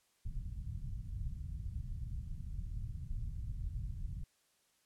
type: low-pass noise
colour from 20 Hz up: pink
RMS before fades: -41 dBFS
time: 0.25-4.24 s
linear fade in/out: 5 ms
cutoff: 130 Hz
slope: 24 dB/octave
effects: white hiss -74 dBFS RMS until 4.85 s + low-pass 11000 Hz 12 dB/octave